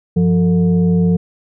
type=tone with frequency modulation; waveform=sine; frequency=174.61 Hz; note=F3; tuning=in tune; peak=-10 dBFS; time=0.16-1.17 s; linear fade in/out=10 ms; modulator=272 Hz; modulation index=0.58; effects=none